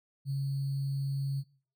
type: tone with sample-and-hold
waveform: sine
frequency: 137.7 Hz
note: C#3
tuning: 11 cents flat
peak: -29 dBFS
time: 0.25-1.44 s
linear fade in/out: 50 ms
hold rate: 4410 Hz
effects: noise-tail reverb RT60 0.5 s tail -22 dB re dry